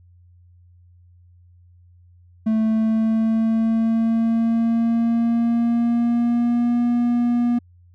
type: tone with pitch glide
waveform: triangle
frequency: 220 to 239.9 Hz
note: A3 to A#3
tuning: 0 to +50 cents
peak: -14 dBFS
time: 2.46-7.59 s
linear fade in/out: 10 ms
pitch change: +150 cents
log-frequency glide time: 2.61-6.82 s
effects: added 88 Hz sine -48 dBFS peak until 7.94 s